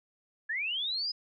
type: linear sweep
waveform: sine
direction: up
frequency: 1669 to 5060 Hz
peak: -30 dBFS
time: 0.49-1.12 s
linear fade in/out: 10 ms
effects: none